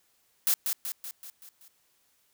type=noise with echo; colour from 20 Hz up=blue; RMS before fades=-24 dBFS; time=0.47-0.54 s; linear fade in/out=0 ms; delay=190 ms; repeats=6; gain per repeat=-5 dB; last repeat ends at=1.68 s; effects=white hiss -69 dBFS RMS until 2.33 s